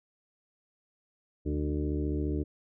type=harmonic tone with a mistuned harmonic; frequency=74.6 Hz; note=D2; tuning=28 cents sharp; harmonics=1 / 2 / 3 / 4 / 5 / 6 / 8; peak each=-31 / -37 / -43 / -33 / -37 / -41 / -51 dBFS; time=1.45-2.44 s; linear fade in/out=20 ms; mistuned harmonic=3; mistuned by=-50 cents; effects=none